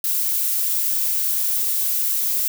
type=noise; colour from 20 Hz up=violet; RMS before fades=-21 dBFS; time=0.04-2.48 s; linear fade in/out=2 ms; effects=none